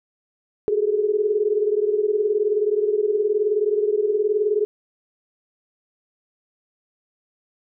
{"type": "tone cluster", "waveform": "sine", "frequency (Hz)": [376.2, 417.4, 436.4], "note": ["F#4", "G#4", "A4"], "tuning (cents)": [29, 9, -14], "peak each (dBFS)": [-28, -19, -24], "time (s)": [0.68, 4.65], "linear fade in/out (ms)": 0, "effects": []}